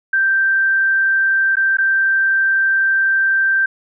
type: tone with dropouts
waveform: sine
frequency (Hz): 1568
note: G6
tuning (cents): 0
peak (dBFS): -12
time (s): 0.13-3.66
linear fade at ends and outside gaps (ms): 5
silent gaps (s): 1.556-1.568 / 1.771-1.784
effects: none